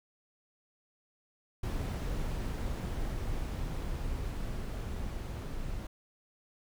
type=noise with level ramp; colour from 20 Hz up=brown; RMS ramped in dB=-33 to -38 dBFS; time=1.63-5.87 s; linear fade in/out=5 ms; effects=none